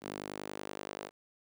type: tone with high-pass filter sweep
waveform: sawtooth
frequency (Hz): 50.5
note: G#1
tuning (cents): -48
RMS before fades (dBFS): -43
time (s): 0.01-1.11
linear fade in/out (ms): 50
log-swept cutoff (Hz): 270 to 470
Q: 1.2
effects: none